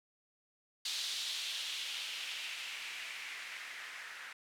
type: noise with low-pass filter sweep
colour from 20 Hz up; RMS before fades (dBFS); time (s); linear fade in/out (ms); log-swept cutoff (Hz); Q
violet; -42; 0.85-4.33; 5; 4000 to 1700; 2.4
effects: none